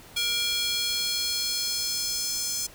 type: tone with high-pass filter sweep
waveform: square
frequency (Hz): 473.8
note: A#4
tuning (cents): +28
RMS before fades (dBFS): -28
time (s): 0.16-2.67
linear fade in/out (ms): 10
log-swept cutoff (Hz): 3100 to 6000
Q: 2.4
effects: pink hiss -49 dBFS RMS until 2.74 s